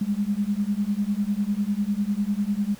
sine beating tone pair, 199.4 / 209.4 Hz, G3 / G#3, +30 / +15 cents, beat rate 10 Hz, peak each -25 dBFS, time 0.01-2.75 s, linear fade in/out 5 ms, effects pink hiss -48 dBFS RMS until 2.79 s

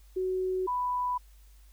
sine tone pair in turn, 372.3 / 991.1 Hz, F#4 / B5, +11 / +6 cents, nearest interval octave + perfect fourth, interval 1695 cents, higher second, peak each -27 dBFS, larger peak neither, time 0.16-0.67 / 0.67-1.18 s, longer neither, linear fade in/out 10 ms, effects added 50 Hz sine -52 dBFS peak until 1.72 s + white hiss -65 dBFS RMS until 1.72 s

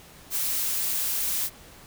blue noise, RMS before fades -27 dBFS, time 0.3-1.5 s, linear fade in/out 50 ms, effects pink hiss -49 dBFS RMS until 1.86 s

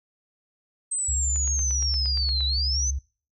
sine linear two-way sweep, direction down then up, 8270 to 3892 to 6260 Hz, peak -24 dBFS, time 0.91-2.91 s, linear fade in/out 10 ms, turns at 2.45 s
sine tone with vibrato, 68.4 Hz, C#2, 23 cents flat, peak -25 dBFS, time 1.08-2.99 s, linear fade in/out 10 ms, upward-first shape sine, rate 12 Hz, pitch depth 35 cents each way
click train, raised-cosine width 0.3 ms, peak -26 dBFS, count 10, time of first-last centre 1.36-2.407 s, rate 8.6 Hz
effects noise-tail reverb RT60 0.4 s tail -24 dB re dry

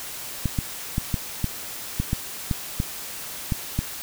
clicks, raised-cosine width 5 ms, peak -10 dBFS, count 11, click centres 0.457 / 0.588 / 0.981 / 1.142 / 1.443 / 2 / 2.131 / 2.512 / 2.801 / 3.522 / 3.79 s, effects white hiss -35 dBFS RMS until 4.02 s

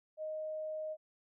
sine tone, 622.3 Hz, D#5, in tune, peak -37 dBFS, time 0.17-0.97 s, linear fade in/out 50 ms, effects none

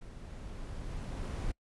brown noise with level ramp, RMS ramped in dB -47 to -35 dBFS, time 0.01-1.52 s, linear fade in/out 10 ms, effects noise-tail reverb RT60 0.1 s tail -25 dB re dry + resampled to 24000 Hz

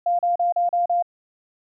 sine tone bursts, 698.5 Hz, F5, in tune, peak -17 dBFS, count 6, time 0.06-1.025 s, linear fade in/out 5 ms, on 130 ms, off 37 ms, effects none

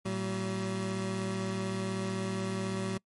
25% pulse tone pair together, 113.15 / 190.3 Hz, A2 / F#3, +49 / +49 cents, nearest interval major sixth, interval 900 cents, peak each -33 / -29 dBFS, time 0.05-2.98 s, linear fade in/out 10 ms, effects noise-tail reverb RT60 0.1 s tail -25 dB re dry + MP3 48 kbps

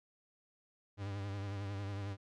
45% pulse tone with vibrato, 99.8 Hz, G2, 32 cents sharp, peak -38 dBFS, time 0.97-2.17 s, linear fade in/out 50 ms, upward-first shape triangle, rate 11 Hz, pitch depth 56 cents each way, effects low-pass 5000 Hz 12 dB/octave + MP3 96 kbps

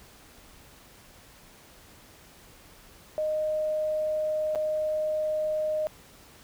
sine tone with dropouts, 617 Hz, D#5, 15 cents flat, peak -25 dBFS, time 3.18-5.87 s, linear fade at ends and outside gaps 0 ms, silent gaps 4.55-4.557 s, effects pink hiss -53 dBFS RMS until 6.43 s

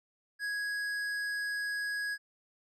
sine tone with tanh clipping, 1661.2 Hz, G#6, in tune, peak -34 dBFS, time 0.39-2.18 s, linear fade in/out 50 ms, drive 12 dB, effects none

